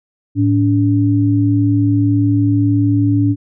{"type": "tone pair together", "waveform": "sine", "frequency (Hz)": [108.3, 286.5], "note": ["A2", "D4"], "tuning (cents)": [-27, -43], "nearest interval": "octave + perfect fourth", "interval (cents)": 1684, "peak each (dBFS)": -13, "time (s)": [0.35, 3.36], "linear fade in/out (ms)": 50, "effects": []}